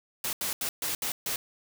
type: noise bursts at uneven times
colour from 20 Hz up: white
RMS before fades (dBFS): -31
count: 6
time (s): 0.24-0.33 / 0.41-0.53 / 0.61-0.69 / 0.82-0.95 / 1.02-1.12 / 1.26-1.36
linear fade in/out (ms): 2
effects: none